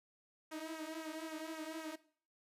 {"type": "tone with flanger", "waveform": "sawtooth", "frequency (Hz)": 317.5, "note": "D#4", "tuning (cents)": 35, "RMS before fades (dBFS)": -45, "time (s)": [0.51, 1.96], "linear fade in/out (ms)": 10, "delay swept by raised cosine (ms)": [0.21, 4.01], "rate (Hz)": 3.8, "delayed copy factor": -0.75, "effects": ["noise-tail reverb RT60 0.5 s tail -18 dB re dry", "resampled to 32000 Hz"]}